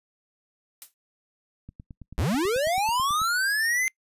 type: noise with exponential decay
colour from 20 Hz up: blue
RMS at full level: -36 dBFS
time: 0.82-0.94 s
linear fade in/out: 0 ms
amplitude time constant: 24 ms
type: click train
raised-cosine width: 5 ms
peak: -29 dBFS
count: 15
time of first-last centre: 1.69-3.217 s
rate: 9.17 Hz
type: linear sweep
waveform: square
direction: up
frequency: 49 to 2093 Hz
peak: -23 dBFS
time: 2.18-3.88 s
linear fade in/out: 0 ms
effects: noise-tail reverb RT60 0.1 s tail -25 dB re dry + resampled to 32000 Hz